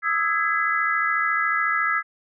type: chord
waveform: sine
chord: E major seventh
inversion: third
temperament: equal with one note detuned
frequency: 1244.5 / 1318.5 / 1661.2 / 2019 Hz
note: D#6 / E6 / G#6 / B6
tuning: 0 / 0 / 0 / +38 cents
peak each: -28 / -24 / -24 / -26 dBFS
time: 0.02-2.03 s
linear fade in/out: 50 ms
effects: none